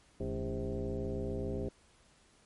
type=tone with frequency modulation; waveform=sine; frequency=155.56 Hz; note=D#3; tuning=in tune; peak=-33 dBFS; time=0.2-1.69 s; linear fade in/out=5 ms; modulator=122 Hz; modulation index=3.1; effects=pink hiss -65 dBFS RMS until 2.45 s + MP3 48 kbps